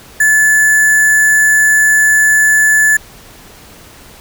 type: tone with sample-and-hold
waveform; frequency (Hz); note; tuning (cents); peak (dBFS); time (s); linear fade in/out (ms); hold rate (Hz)
sine; 1730; A6; -30; -6; 0.2-2.97; 5; 8820
effects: pink hiss -38 dBFS RMS until 4.2 s